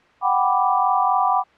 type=chord; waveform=sine; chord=G major seventh; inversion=third; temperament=equal; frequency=740 / 784 / 987.8 / 1174.7 Hz; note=F#5 / G5 / B5 / D6; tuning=0 / 0 / 0 / 0 cents; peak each=-21 dBFS; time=0.21-1.44 s; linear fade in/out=50 ms; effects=white hiss -53 dBFS RMS until 1.57 s + low-pass 2000 Hz 12 dB/octave